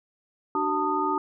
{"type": "tone cluster", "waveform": "sine", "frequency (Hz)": [297.7, 377.8, 893, 1237], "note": ["D4", "F#4", "A5", "D#6"], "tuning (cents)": [24, 36, 25, -10], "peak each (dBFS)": [-30, -30, -27, -27], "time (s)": [0.55, 1.18], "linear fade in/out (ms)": 2, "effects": []}